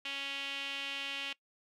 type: tone with band-pass filter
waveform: sawtooth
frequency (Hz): 277.2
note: C#4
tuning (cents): 0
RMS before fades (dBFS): -39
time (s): 0.05-1.33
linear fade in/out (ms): 5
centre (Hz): 2900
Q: 4.5
effects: noise-tail reverb RT60 0.1 s tail -21 dB re dry